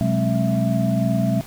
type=tone cluster; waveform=sine; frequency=125.6 / 185.4 / 208.1 / 265.2 / 661 Hz; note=B2 / F#3 / G#3 / C4 / E5; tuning=+30 / +4 / +4 / +23 / +5 cents; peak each=-22 / -23 / -22 / -26 / -26 dBFS; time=0.01-1.41 s; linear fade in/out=0 ms; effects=pink hiss -41 dBFS RMS until 1.46 s